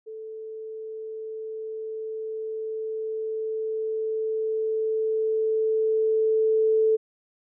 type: tone with level ramp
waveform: sine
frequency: 439.3 Hz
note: A4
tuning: 3 cents flat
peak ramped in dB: -35 to -17 dBFS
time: 0.06-6.97 s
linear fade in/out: 20 ms
effects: none